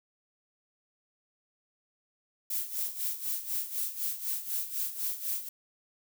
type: noise with tremolo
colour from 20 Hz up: violet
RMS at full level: -31 dBFS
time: 2.5-5.49 s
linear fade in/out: 5 ms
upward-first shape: sine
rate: 4 Hz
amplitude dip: 75%
effects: none